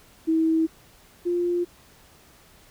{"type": "tone pair in turn", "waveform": "sine", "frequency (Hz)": [322.5, 350.1], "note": ["E4", "F4"], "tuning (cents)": [-38, 4], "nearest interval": "minor second", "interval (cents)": 142, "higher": "second", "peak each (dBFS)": [-18, -21], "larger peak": "first", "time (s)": [[0.27, 0.67], [1.25, 1.65]], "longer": "neither", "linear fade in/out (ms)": 20, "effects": ["pink hiss -54 dBFS RMS until 2.7 s"]}